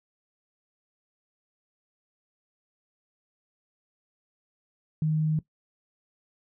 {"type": "tone", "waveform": "sine", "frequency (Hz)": 155.56, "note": "D#3", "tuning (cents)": 0, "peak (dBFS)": -22, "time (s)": [5.02, 5.39], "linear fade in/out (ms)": 2, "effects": ["noise-tail reverb RT60 0.1 s tail -18 dB re dry"]}